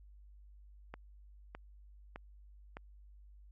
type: click train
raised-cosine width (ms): 0.5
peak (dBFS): -29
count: 4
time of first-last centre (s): 0.94-2.769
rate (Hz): 1.64
effects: added 50 Hz sine -54 dBFS peak until 3.51 s + MP3 32 kbps